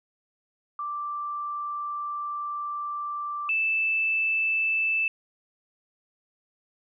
sine tone pair in turn, 1174.7 / 2637 Hz, D6 / E7, 0 / 0 cents, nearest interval octave + major second, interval 1400 cents, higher second, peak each -29 / -22 dBFS, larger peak second, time 0.79-3.49 / 3.49-5.08 s, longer first, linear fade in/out 2 ms, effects none

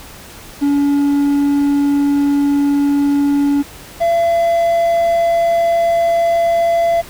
triangle tone pair in turn, 284.5 / 676.7 Hz, C#4 / E5, +45 / +45 cents, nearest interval octave + minor third, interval 1500 cents, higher second, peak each -9 dBFS, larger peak neither, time 0.61-3.63 / 4-7.02 s, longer neither, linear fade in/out 20 ms, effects pink hiss -36 dBFS RMS until 7.09 s

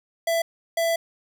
square tone bursts at uneven times, 666 Hz, E5, 18 cents sharp, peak -21 dBFS, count 2, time 0.27-0.42 / 0.77-0.96 s, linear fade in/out 5 ms, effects none

